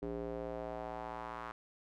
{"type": "tone with band-pass filter sweep", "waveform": "square", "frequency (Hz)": 57.7, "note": "A#1", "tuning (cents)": -17, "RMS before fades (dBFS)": -42, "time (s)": [0.02, 1.52], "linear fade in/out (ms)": 5, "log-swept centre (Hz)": [380, 1200], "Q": 2.4, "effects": []}